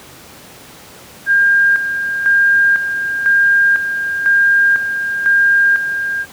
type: tone with tremolo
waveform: sine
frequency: 1606 Hz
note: G6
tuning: 41 cents sharp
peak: -8 dBFS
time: 1.26-6.26 s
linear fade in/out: 50 ms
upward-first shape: square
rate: 1 Hz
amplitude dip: 60%
effects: pink hiss -38 dBFS RMS until 6.32 s + high-pass 100 Hz 12 dB/octave